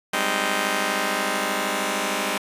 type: chord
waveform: 5% pulse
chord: Ab major seventh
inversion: third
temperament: just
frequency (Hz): 194.67 / 207.7 / 259.6 / 311.5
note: G3 / Ab3 / C4 / Eb4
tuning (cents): -12 / 0 / -13 / +2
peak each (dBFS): -17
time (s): 0.13-2.38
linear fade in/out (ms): 5
effects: resampled to 32000 Hz